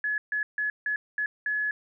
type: tone bursts at uneven times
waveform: sine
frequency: 1700 Hz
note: G#6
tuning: 40 cents sharp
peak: -25 dBFS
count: 6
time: 0.04-0.18 / 0.32-0.43 / 0.58-0.7 / 0.86-0.96 / 1.18-1.26 / 1.46-1.71 s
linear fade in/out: 2 ms
effects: none